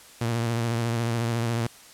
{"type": "tone with vibrato", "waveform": "sawtooth", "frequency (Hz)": 116.54, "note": "A#2", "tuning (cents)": 0, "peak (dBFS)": -20, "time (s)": [0.21, 1.67], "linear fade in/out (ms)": 5, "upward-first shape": "sine", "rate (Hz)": 14, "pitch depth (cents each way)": 43, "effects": ["white hiss -49 dBFS RMS until 1.93 s", "low-pass 11000 Hz 12 dB/octave"]}